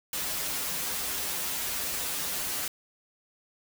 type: noise with comb filter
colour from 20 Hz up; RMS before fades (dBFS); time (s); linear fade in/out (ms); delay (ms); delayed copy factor
white; -32; 0.13-2.68; 2; 8.9; -0.85
effects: none